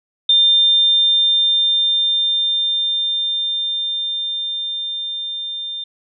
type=tone with level ramp; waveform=sine; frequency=3600 Hz; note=A7; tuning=39 cents sharp; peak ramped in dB=-9 to -24 dBFS; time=0.29-5.84 s; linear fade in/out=5 ms; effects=none